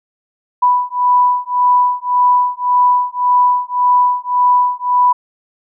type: beating tone pair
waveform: sine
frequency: 987.8 / 989.6 Hz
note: B5 / B5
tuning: 0 / +3 cents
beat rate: 1.8 Hz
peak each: -13 dBFS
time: 0.62-5.13 s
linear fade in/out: 10 ms
effects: none